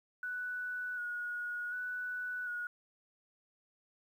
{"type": "tone with vibrato", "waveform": "sine", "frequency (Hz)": 1467, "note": "F#6", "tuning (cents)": -15, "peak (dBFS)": -36, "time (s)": [0.23, 2.67], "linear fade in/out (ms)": 2, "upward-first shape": "square", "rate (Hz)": 0.67, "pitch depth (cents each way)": 20, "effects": ["11-bit"]}